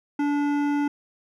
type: tone with hard clipping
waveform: triangle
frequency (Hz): 289.3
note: D4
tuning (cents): -26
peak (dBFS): -23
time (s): 0.19-0.88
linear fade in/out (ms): 5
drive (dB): 17
effects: none